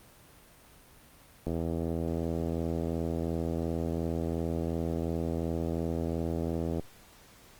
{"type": "click train", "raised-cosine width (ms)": 2, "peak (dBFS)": -19, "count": 442, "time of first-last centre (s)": [1.47, 6.796], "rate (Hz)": 82.8, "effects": ["pink hiss -56 dBFS RMS until 7.59 s", "Opus 32 kbps"]}